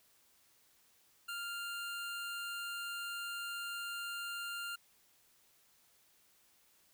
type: tone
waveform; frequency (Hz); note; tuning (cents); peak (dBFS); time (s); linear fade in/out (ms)
25% pulse; 1396.9; F6; 0; -36; 1.28-4.76; 10
effects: white hiss -69 dBFS RMS until 6.93 s